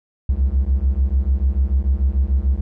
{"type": "beating tone pair", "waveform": "triangle", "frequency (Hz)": [63.3, 70.1], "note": ["B1", "C#2"], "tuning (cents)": [43, 20], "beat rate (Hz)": 6.8, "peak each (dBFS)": [-15, -15], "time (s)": [0.29, 2.61], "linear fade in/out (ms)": 5, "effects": ["tanh soft clip ceiling -8 dBFS"]}